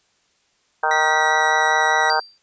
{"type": "harmonic tone", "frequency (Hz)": 155.56, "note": "D#3", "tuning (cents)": 0, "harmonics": [3, 4, 5, 6, 7, 8, 9, 10], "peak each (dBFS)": [-29, -27, -21, -22, -30, -26, -28, -23], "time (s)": [0.83, 2.2], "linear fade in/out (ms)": 5}
{"type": "tone with vibrato", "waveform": "40% pulse", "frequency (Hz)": 1936, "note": "B6", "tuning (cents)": -35, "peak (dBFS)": -19, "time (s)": [0.91, 2.1], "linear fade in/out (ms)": 2, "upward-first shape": "sine", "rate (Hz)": 5, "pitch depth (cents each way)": 8}
{"type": "tone with exponential decay", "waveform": "sine", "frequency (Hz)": 4699, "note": "D8", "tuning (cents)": 0, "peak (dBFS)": -18, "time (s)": [2.1, 2.38], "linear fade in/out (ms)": 1, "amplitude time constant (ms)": 59}
{"effects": ["white hiss -63 dBFS RMS until 2.42 s", "resampled to 16000 Hz"]}